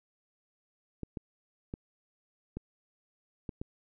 clicks, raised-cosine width 3 ms, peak -24 dBFS, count 6, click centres 1.033 / 1.172 / 1.739 / 2.57 / 3.492 / 3.615 s, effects none

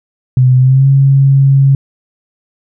sine tone with pitch glide, 127.7 to 136.87 Hz, C3 to C#3, -42 to -22 cents, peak -4 dBFS, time 0.37-1.75 s, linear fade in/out 2 ms, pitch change +120 cents, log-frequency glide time 0.59-0.87 s, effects none

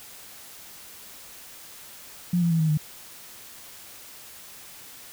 sine tone with pitch steps, 176.5 / 170.09 / 163.92 / 157.97 / 152.24 Hz, F3 / F3 / E3 / D#3 / D#3, +19 / -45 / -9 / +27 / -37 cents, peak -19 dBFS, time 2.33-2.775 s, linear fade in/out 5 ms, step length 89 ms, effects white hiss -45 dBFS RMS until 5.12 s

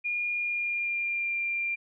sine tone with pitch glide, 2425 to 2382 Hz, D#7 to D7, -45 to +24 cents, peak -27 dBFS, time 0.04-1.76 s, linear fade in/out 20 ms, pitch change -31 cents, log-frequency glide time 0.34-1.36 s, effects none

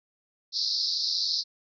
white band-pass noise, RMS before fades -28 dBFS, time 0.52-1.44 s, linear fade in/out 50 ms, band 4000 to 5300 Hz, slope 96 dB/octave, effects none

